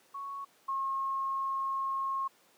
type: tone pair in turn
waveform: sine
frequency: 1108.7 / 1080.3 Hz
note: C#6 / C#6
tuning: 0 / -45 cents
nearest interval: unison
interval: 45 cents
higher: first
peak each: -37 / -30 dBFS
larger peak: second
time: 0.14-0.45 / 0.68-2.28 s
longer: second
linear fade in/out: 10 ms
effects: pink hiss -64 dBFS RMS until 2.57 s + high-pass 300 Hz 12 dB/octave